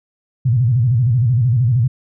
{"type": "tone with vibrato", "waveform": "sine", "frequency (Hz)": 120.7, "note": "B2", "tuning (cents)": -39, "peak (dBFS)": -11, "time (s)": [0.45, 1.88], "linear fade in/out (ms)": 10, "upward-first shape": "square", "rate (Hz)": 13, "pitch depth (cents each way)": 140, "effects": []}